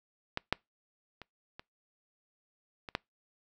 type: clicks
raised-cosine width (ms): 0.3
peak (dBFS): -16 / -10 / -29 / -28 / -25 / -14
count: 6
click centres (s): 0.374 / 0.526 / 1.217 / 1.595 / 2.888 / 2.951
effects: noise-tail reverb RT60 0.2 s tail -26 dB re dry